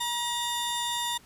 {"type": "tone pair together", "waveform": "sawtooth", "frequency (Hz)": [954, 3602], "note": ["A#5", "A7"], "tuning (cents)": [40, 40], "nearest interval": "octave + major seventh", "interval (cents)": 2300, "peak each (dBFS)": [-27, -28], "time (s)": [0, 1.18], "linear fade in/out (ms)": 10, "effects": ["pink hiss -56 dBFS RMS until 1.25 s", "resampled to 32000 Hz"]}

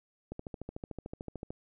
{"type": "click train", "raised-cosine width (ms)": 2, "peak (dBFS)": -26, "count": 17, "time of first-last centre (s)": [0.32, 1.505], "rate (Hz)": 13.5, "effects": []}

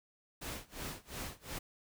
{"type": "noise with tremolo", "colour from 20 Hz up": "pink", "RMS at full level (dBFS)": -41, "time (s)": [0.41, 1.59], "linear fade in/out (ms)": 10, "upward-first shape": "sine", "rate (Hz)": 2.8, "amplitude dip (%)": 95, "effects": []}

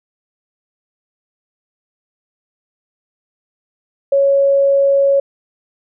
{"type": "tone", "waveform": "sine", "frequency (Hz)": 554.4, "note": "C#5", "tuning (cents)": 0, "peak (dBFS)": -9, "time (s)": [4.12, 5.2], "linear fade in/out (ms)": 5, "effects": []}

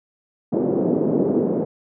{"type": "band-pass noise", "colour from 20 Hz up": "white", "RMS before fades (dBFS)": -20, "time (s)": [0.52, 1.65], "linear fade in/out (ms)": 10, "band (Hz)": [170, 450], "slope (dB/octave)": 24, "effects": []}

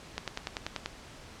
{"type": "click train", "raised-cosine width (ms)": 0.2, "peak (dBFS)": -15, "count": 8, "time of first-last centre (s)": [0.18, 0.86], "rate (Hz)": 10.3, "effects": ["pink hiss -49 dBFS RMS until 1.4 s", "low-pass 7000 Hz 12 dB/octave"]}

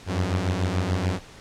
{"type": "beating tone pair", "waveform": "sawtooth", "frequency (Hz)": [87.7, 94.6], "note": ["F2", "F#2"], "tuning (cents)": [8, 39], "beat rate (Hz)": 6.9, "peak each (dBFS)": [-22, -21], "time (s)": [0.06, 1.2], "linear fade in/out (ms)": 50, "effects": ["pink hiss -46 dBFS RMS until 1.4 s", "low-pass 7000 Hz 12 dB/octave"]}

